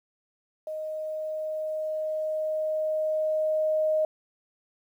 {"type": "tone with level ramp", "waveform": "sine", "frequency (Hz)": 622.3, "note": "D#5", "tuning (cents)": 0, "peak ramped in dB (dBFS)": [-31, -21], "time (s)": [0.67, 4.05], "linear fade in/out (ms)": 2, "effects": ["10-bit"]}